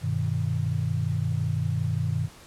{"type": "chord", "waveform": "sine", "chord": "G augmented", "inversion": "none", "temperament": "equal", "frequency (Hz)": [98, 123.47, 155.56], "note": ["G2", "B2", "D#3"], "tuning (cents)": [0, 0, 0], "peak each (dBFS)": -28, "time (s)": [0.01, 2.29], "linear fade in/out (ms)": 50, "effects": ["pink hiss -49 dBFS RMS until 2.46 s", "low-pass 11000 Hz 12 dB/octave"]}